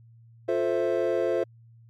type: chord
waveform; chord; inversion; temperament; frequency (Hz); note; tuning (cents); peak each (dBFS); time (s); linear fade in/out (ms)
triangle; F major seventh; none; equal with one note detuned; 352.5 / 440 / 523.3 / 659.3; F4 / A4 / C5 / E5; +16 / 0 / 0 / 0; -26 / -27 / -25 / -28; 0.48-1.44; 10
effects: added 115 Hz sine -50 dBFS peak until 1.89 s + MP3 96 kbps